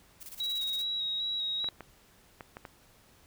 blue noise with tremolo, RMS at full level -44 dBFS, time 0.2-0.85 s, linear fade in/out 20 ms, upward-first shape square, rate 17 Hz, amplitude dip 70%
sine tone with vibrato, 3837 Hz, A#7, 49 cents sharp, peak -30 dBFS, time 0.4-1.69 s, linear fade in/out 2 ms, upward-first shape square, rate 2.5 Hz, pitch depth 19 cents each way
clicks, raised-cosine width 0.5 ms, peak -27 dBFS, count 6, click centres 1.644 / 1.687 / 1.807 / 2.408 / 2.569 / 2.652 s
effects pink hiss -61 dBFS RMS until 3.26 s

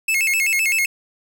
45% pulse tone with vibrato, 2380 Hz, D7, 22 cents sharp, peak -16 dBFS, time 0.08-0.86 s, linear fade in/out 5 ms, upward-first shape square, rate 7.8 Hz, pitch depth 170 cents each way, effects none

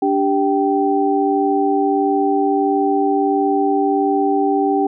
sine tone cluster, 290.9 / 392.4 / 778 Hz, D4 / G4 / G5, -16 / +2 / -13 cents, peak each -18 dBFS, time 0.02-4.87 s, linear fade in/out 5 ms, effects none

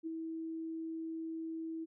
sine tone with ADSR envelope, 324.5 Hz, E4, 27 cents flat, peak -35 dBFS, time 0.03-1.86 s, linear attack 37 ms, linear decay 14 ms, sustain -3 dB, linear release 28 ms, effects none

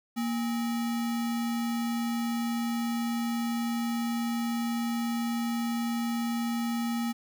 sine tone with sample-and-hold, 234.1 Hz, A#3, 8 cents sharp, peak -27 dBFS, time 0.16-7.13 s, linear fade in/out 20 ms, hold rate 1050 Hz, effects none

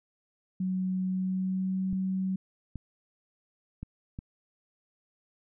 sine tone with pitch glide, 186.1 to 188.81 Hz, F#3 to F#3, +10 to +35 cents, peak -27 dBFS, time 0.6-2.36 s, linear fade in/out 5 ms, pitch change +25 cents, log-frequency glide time 1.05-1.86 s
clicks, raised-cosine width 5 ms, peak -25 dBFS, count 4, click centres 1.929 / 2.757 / 3.83 / 4.189 s
effects none

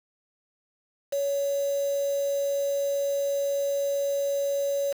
sine tone with quantisation, 561 Hz, C#5, 21 cents sharp, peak -24 dBFS, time 1.12-4.93 s, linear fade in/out 10 ms, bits 6, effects none

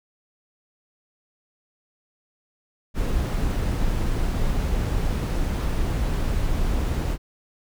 brown noise, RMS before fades -23 dBFS, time 2.94-7.18 s, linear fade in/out 50 ms, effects none

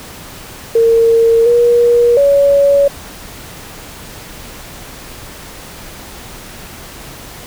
sine tone with pitch steps, 458.2 / 476.5 / 563 Hz, A#4 / A#4 / C#5, -30 / +38 / +27 cents, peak -6 dBFS, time 0.75-2.88 s, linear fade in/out 5 ms, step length 710 ms, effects pink hiss -32 dBFS RMS until 7.46 s

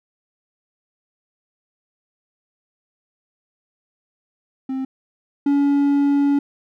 triangle tone pair in turn, 264.2 / 283.2 Hz, C4 / C#4, +17 / +37 cents, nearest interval minor second, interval 120 cents, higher second, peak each -20 / -12 dBFS, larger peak second, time 4.69-4.85 / 5.46-6.39 s, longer second, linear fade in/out 5 ms, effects none

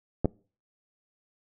clicks, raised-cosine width 2 ms, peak -11 dBFS, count 2, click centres 0.246 / 0.256 s, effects noise-tail reverb RT60 0.4 s tail -25 dB re dry

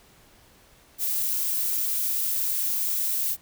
violet noise, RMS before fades -26 dBFS, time 0.98-3.37 s, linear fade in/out 50 ms, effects pink hiss -56 dBFS RMS until 3.41 s

